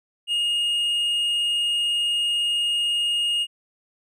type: tone with tanh clipping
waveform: sine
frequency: 2853 Hz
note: F7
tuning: 36 cents sharp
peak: -21 dBFS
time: 0.27-3.47 s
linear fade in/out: 50 ms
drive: 4 dB
effects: none